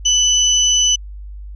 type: tone pair together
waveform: sine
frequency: 2979 / 6031 Hz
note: F#7 / F#8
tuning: +11 / +32 cents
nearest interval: octave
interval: 1221 cents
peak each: -14 dBFS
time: 0.05-0.96 s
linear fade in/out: 10 ms
effects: added 50 Hz sine -29 dBFS peak until 1.55 s